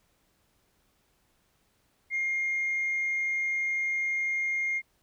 sine tone, 2126 Hz, C7, 27 cents sharp, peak -25 dBFS, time 2.1-4.82 s, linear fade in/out 50 ms, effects tanh soft clip ceiling -23 dBFS + pink hiss -70 dBFS RMS until 5.02 s

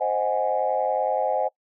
sine chord, Ab dominant seventh, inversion first, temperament equal, 523.3 / 622.3 / 740 / 830.6 Hz, C5 / Eb5 / Gb5 / Ab5, 0 / 0 / 0 / 0 cents, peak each -26 dBFS, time 0-1.49 s, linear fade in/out 20 ms, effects noise-tail reverb RT60 0.1 s tail -24 dB re dry + tanh soft clip ceiling -11 dBFS

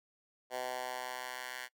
10% pulse tone with high-pass filter sweep, 126.4 Hz, B2, 41 cents sharp, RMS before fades -41 dBFS, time 0.5-1.69 s, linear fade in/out 50 ms, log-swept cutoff 610 to 1500 Hz, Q 1.7, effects noise-tail reverb RT60 0.1 s tail -23 dB re dry

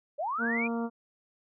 sine linear sweep, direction up, 534 to 2474 Hz, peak -29 dBFS, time 0.18-0.68 s, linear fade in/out 20 ms
harmonic tone, 232.2 Hz, A#3, 7 cents flat, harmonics 1 / 2 / 3 / 4 / 5 / 6, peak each -30 / -36 / -40 / -42 / -44 / -46 dBFS, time 0.38-0.9 s, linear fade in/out 50 ms
effects none

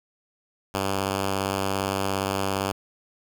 5% pulse tone, 97.4 Hz, G2, 11 cents flat, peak -13 dBFS, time 0.74-2.72 s, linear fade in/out 5 ms, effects 8-bit

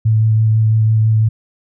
sine tone with vibrato, 110 Hz, A2, in tune, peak -9 dBFS, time 0.05-1.29 s, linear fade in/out 10 ms, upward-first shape sine, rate 6 Hz, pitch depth 13 cents each way, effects none

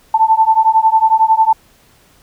sine beating tone pair, 880 / 891 Hz, A5 / A5, 0 / +22 cents, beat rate 11 Hz, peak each -11 dBFS, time 0.14-1.53 s, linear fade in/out 5 ms, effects pink hiss -50 dBFS RMS until 2.22 s

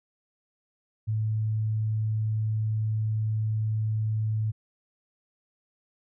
sine tone, 108.9 Hz, A2, 17 cents flat, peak -24 dBFS, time 1.07-4.52 s, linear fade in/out 20 ms, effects none

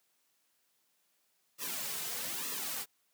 white noise with flanger, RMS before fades -38 dBFS, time 1.58-2.86 s, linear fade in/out 50 ms, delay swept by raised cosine 1.3 to 3.6 ms, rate 1.1 Hz, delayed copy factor -0.8, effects white hiss -75 dBFS RMS until 3.13 s + high-pass 150 Hz 12 dB/octave

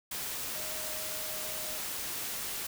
sine tone in noise, 622.3 Hz, D#5, in tune, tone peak -46 dBFS, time 0.55-1.78 s, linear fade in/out 5 ms, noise white, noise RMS -37 dBFS, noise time 0.11-2.67 s, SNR -12 dB, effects none

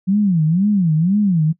sine tone with vibrato, 180 Hz, F#3, 47 cents flat, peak -12 dBFS, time 0.07-1.53 s, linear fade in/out 20 ms, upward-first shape sine, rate 2 Hz, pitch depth 270 cents each way, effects noise-tail reverb RT60 0.1 s tail -21 dB re dry

